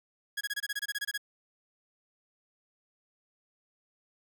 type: tone bursts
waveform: sawtooth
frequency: 1661.2 Hz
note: G#6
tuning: in tune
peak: -27 dBFS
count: 13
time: 0.37-1.178 s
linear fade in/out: 10 ms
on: 40 ms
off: 24 ms
effects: none